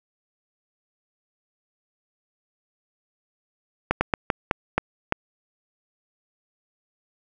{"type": "slowing click train", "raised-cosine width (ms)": 0.5, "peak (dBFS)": -4, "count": 7, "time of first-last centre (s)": [3.91, 5.124], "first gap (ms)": 100, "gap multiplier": 1.28, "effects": []}